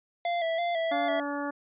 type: tone with vibrato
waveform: square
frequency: 675 Hz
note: E5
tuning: 41 cents sharp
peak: -27 dBFS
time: 0.25-1.2 s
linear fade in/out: 2 ms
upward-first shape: square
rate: 3 Hz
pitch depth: 44 cents each way
type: harmonic tone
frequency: 286.6 Hz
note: D4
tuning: 42 cents flat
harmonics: 1 / 2 / 3 / 4 / 5 / 6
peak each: -33 / -36 / -38 / -39 / -40 / -41 dBFS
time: 0.91-1.51 s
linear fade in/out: 10 ms
effects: resampled to 8000 Hz